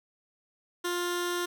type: tone with notch filter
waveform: 15% pulse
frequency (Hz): 351.9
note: F4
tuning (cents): +13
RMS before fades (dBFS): -31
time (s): 0.84-1.46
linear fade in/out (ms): 10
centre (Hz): 760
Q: 1.4
effects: none